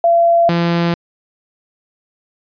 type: tone pair in turn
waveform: sine / sawtooth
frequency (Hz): 680 / 170.54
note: F5 / F3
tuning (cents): -46 / -41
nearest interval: 2 octaves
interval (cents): 2395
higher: first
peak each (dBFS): -8 / -9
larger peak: first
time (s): 0.04-0.49 / 0.49-0.94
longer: neither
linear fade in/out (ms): 2
effects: resampled to 11025 Hz